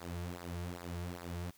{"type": "tone with flanger", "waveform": "sawtooth", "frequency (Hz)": 87.31, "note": "F2", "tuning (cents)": 0, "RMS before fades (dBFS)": -42, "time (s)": [0, 1.51], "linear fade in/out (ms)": 10, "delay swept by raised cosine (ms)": [0.31, 4.01], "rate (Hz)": 2.5, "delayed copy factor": -0.85, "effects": ["white hiss -65 dBFS RMS until 1.57 s"]}